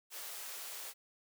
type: high-pass noise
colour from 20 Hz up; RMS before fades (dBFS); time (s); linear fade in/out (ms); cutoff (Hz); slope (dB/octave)
white; -45; 0.1-0.94; 50; 410; 24
effects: none